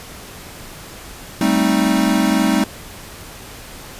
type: chord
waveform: square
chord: A half-diminished seventh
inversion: third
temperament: equal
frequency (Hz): 196 / 220 / 261.6 / 311.1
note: G3 / A3 / C4 / Eb4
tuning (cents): 0 / 0 / 0 / 0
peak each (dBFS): -20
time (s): 1.41-2.64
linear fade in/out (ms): 2
effects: pink hiss -36 dBFS RMS until 3.99 s + resampled to 32000 Hz